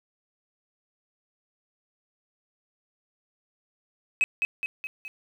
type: tone with echo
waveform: sine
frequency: 2550 Hz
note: D#7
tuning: 42 cents sharp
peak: -16 dBFS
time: 4.21-4.24 s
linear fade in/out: 0 ms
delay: 210 ms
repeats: 4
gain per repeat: -5 dB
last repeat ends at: 5.08 s
effects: tanh soft clip ceiling -17 dBFS + 9-bit